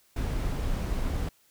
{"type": "noise", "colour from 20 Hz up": "brown", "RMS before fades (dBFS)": -29, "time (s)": [0.16, 1.29], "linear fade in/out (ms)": 5, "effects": ["white hiss -64 dBFS RMS until 1.5 s"]}